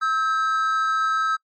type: tone pair together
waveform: triangle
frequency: 1295.4 / 1581 Hz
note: E6 / G6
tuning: -31 / +14 cents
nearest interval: minor third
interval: 345 cents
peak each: -18 / -25 dBFS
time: 0.01-1.37 s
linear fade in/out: 20 ms
effects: noise-tail reverb RT60 0.1 s tail -25 dB re dry + MP3 32 kbps